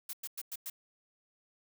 blue noise bursts, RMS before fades -40 dBFS, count 5, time 0.09-0.7 s, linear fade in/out 5 ms, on 42 ms, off 100 ms, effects none

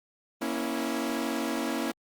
sawtooth chord, A# diminished, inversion none, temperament equal with one note detuned, 236.2 / 277.2 / 329.6 Hz, A#3 / C#4 / E4, +23 / 0 / 0 cents, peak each -29 dBFS, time 0.41-1.92 s, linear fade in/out 10 ms, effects Opus 32 kbps

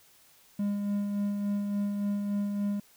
triangle tone with tremolo, 203.3 Hz, G#3, 37 cents flat, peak -24 dBFS, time 0.59-2.8 s, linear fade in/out 5 ms, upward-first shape sine, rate 3.5 Hz, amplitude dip 35%, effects white hiss -60 dBFS RMS until 2.96 s

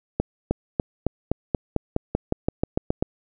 accelerating click train, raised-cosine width 2 ms, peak -7 dBFS, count 15, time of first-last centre 0.2-3.025 s, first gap 310 ms, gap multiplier 0.93, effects none

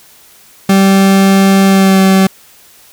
40% pulse tone with pitch glide, 194.3 to 191.4 Hz, G3 to G3, -15 to -41 cents, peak -4 dBFS, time 0.69-2.27 s, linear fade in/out 5 ms, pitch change -26 cents, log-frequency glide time 1.66-1.99 s, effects white hiss -42 dBFS RMS until 2.92 s

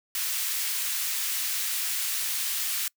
white high-pass noise, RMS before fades -29 dBFS, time 0.15-2.88 s, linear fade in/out 2 ms, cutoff 1700 Hz, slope 12 dB/octave, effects noise-tail reverb RT60 0.1 s tail -25 dB re dry

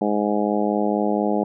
harmonic tone, 104.2 Hz, G#2, 6 cents sharp, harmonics 2 / 3 / 4 / 5 / 6 / 7 / 8, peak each -23 / -25 / -26 / -27 / -28 / -28 / -29 dBFS, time 0.01-1.44 s, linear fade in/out 5 ms, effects none

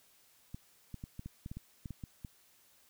clicks, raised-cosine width 5 ms, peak -30 dBFS, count 12, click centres 0.545 / 0.943 / 1.039 / 1.194 / 1.26 / 1.461 / 1.515 / 1.57 / 1.858 / 1.907 / 2.038 / 2.248 s, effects white hiss -66 dBFS RMS until 2.89 s

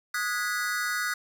square chord, G# minor seventh, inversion second, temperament equal with one note detuned, 1244.5 / 1459.6 / 1661.2 / 1975.5 Hz, D#6 / F#6 / G#6 / B6, 0 / -24 / 0 / 0 cents, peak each -35 / -31 / -35 / -35 dBFS, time 0.14-1.14 s, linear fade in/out 5 ms, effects none

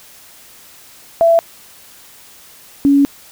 sine tone pair in turn, 668 / 280.9 Hz, E5 / C#4, +23 / +23 cents, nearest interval octave + minor third, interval 1500 cents, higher first, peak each -7 dBFS, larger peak neither, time 1.21-1.39 / 2.85-3.05 s, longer second, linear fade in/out 0 ms, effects white hiss -42 dBFS RMS until 3.31 s

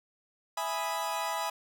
40% pulse chord, E major seventh, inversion none, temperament equal, 659.3 / 830.6 / 987.8 / 1244.5 Hz, E5 / G#5 / B5 / D#6, 0 / 0 / 0 / 0 cents, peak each -37 / -35 / -34 / -38 dBFS, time 0.57-1.5 s, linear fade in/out 5 ms, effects none

